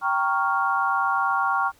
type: chord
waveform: sine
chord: G half-diminished seventh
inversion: none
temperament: equal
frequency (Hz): 784 / 932.3 / 1108.7 / 1396.9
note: G5 / Bb5 / Db6 / F6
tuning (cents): 0 / 0 / 0 / 0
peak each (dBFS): -26 / -28 / -24 / -25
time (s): 0.01-1.72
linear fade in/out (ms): 50
effects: pink hiss -57 dBFS RMS until 1.79 s

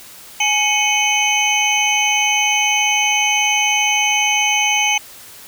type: tone cluster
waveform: sine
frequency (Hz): 840 / 2207 / 2519 / 3024 / 6180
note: G#5 / C#7 / D#7 / F#7 / G8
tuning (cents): +19 / -8 / +21 / +37 / -26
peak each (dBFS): -20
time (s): 0.4-4.98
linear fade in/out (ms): 5
effects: white hiss -39 dBFS RMS until 5.47 s

